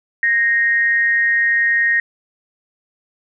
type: tone with amplitude modulation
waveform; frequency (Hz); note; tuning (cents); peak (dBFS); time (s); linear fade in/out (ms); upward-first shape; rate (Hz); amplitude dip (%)
sine; 1864.7; A#6; 0; -10; 0.23-2; 2; sine; 221; 55
effects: none